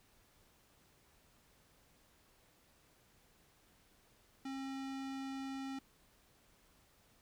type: tone with low-pass filter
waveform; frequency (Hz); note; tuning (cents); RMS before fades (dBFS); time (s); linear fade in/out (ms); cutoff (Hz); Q
square; 269.1; C4; +49; -43; 4.45-5.79; 5; 6100; 0.78
effects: pink hiss -69 dBFS RMS until 7.21 s